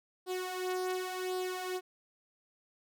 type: tone with flanger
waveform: sawtooth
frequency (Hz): 368.4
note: F#4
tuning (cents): -7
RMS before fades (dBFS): -36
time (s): 0.26-1.81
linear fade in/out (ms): 50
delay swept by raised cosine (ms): 0.22 to 2.92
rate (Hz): 0.91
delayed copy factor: +0.65
effects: none